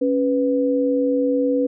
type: tone pair together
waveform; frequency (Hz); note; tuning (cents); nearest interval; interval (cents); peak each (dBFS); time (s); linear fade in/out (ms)
sine; 276.3 / 494.9; C#4 / B4; -6 / +4; minor seventh; 1010; -19; 0.01-1.67; 10
effects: none